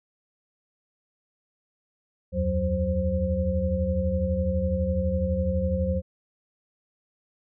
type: tone cluster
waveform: sine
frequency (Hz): 74.7 / 86.7 / 184.7 / 526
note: D2 / F2 / F#3 / C5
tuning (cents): +30 / -12 / -3 / +9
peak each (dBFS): -28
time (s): 2.32-6.02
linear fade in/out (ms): 50
effects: none